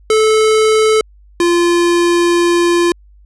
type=tone pair in turn; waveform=square; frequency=435.5 / 345.7 Hz; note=A4 / F4; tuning=-18 / -18 cents; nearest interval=major third; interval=400 cents; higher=first; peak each=-9 / -10 dBFS; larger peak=first; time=0.1-1.01 / 1.4-2.92 s; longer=second; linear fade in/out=2 ms; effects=added 50 Hz sine -41 dBFS peak until 3.25 s + resampled to 24000 Hz